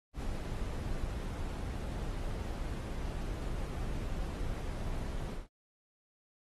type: noise with ADSR envelope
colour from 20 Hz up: brown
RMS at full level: -35 dBFS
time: 0.13-5.48 s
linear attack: 91 ms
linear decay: 20 ms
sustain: -2 dB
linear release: 160 ms
effects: AAC 32 kbps